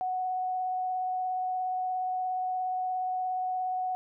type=tone with vibrato; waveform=sine; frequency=740 Hz; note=F#5; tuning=in tune; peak=-28 dBFS; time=0.01-3.95 s; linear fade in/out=0 ms; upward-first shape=sine; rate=17 Hz; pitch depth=10 cents each way; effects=none